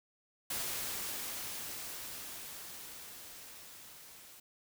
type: noise with level ramp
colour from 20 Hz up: white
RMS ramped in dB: -37 to -55 dBFS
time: 0.5-4.4 s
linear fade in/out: 5 ms
effects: none